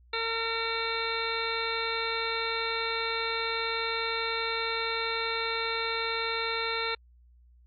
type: harmonic tone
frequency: 455.1 Hz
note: A#4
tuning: 42 cents flat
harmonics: 1 / 2 / 3 / 4 / 5 / 6 / 8 / 9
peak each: -35 / -38 / -35 / -39 / -35 / -40 / -37 / -37 dBFS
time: 0.13-6.95 s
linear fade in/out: 5 ms
effects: added 60 Hz sine -55 dBFS peak until 7.66 s + AAC 64 kbps